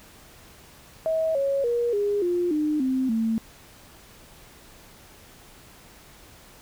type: tone with pitch steps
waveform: sine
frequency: 642 / 552.5 / 475.4 / 409.1 / 352.1 / 303 / 260.7 / 224.4 Hz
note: E5 / C#5 / A#4 / G#4 / F4 / D#4 / C4 / A3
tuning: -46 / -6 / +34 / -26 / +14 / -46 / -6 / +34 cents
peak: -21 dBFS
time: 1.06-3.38 s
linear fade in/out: 0 ms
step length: 290 ms
effects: pink hiss -50 dBFS RMS until 6.61 s